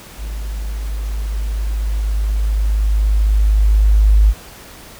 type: tone with level ramp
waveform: sine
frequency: 52 Hz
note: G#1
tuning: 3 cents sharp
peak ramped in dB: -22 to -6 dBFS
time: 0.17-4.34 s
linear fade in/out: 50 ms
effects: pink hiss -38 dBFS RMS until 4.99 s